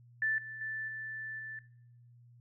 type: tone with level steps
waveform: sine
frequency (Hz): 1760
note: A6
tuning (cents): 0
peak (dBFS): -28 / -41 / -35 / -38 / -40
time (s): 0.22-1.59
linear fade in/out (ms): 2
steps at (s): 0.38 / 0.61 / 0.88 / 1.39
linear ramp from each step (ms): 2
effects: noise-tail reverb RT60 0.7 s tail -19 dB re dry + added 120 Hz sine -56 dBFS peak until 2.4 s